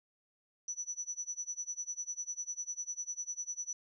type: tone with tremolo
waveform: sine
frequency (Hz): 5930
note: F#8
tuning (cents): +3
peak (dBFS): -34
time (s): 0.68-3.73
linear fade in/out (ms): 2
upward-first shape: sine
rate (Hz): 10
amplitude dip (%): 95
effects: none